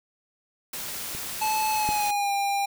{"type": "noise", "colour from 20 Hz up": "white", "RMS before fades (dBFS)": -34, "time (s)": [0.73, 2.11], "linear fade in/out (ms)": 5}
{"type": "clicks", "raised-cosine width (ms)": 3, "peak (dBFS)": [-27, -19], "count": 2, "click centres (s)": [1.15, 1.89]}
{"type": "tone with pitch glide", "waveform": "square", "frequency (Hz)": [867, 799.6], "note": ["A5", "G5"], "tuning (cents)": [-26, 34], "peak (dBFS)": -24, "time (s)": [1.41, 2.66], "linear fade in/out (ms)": 10, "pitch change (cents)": -140, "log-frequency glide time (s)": [1.7, 2.32]}
{"effects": []}